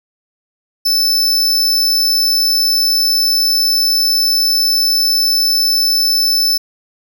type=tone; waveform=45% pulse; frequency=5274 Hz; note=E8; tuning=in tune; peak=-11 dBFS; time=0.85-6.58 s; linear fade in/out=10 ms; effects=none